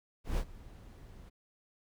brown noise with ADSR envelope, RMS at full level -30 dBFS, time 0.24-1.3 s, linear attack 140 ms, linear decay 62 ms, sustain -21 dB, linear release 16 ms, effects none

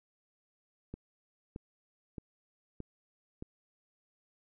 click train, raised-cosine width 3 ms, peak -28 dBFS, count 5, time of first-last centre 0.94-3.424 s, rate 1.61 Hz, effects none

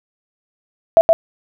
sine tone with echo, 659.3 Hz, E5, in tune, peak -4 dBFS, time 0.97-1.01 s, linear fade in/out 0 ms, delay 120 ms, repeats 1, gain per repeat -2 dB, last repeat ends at 1.13 s, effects none

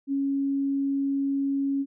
sine tone, 276.3 Hz, C#4, 6 cents flat, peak -23 dBFS, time 0.07-1.86 s, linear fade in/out 50 ms, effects none

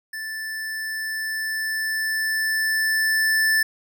square tone with level ramp, 1760 Hz, A6, in tune, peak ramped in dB -30 to -17 dBFS, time 0.13-3.63 s, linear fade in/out 5 ms, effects none

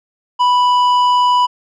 sine tone with tanh clipping, 987.8 Hz, B5, in tune, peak -11 dBFS, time 0.39-1.47 s, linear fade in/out 20 ms, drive 9 dB, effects none

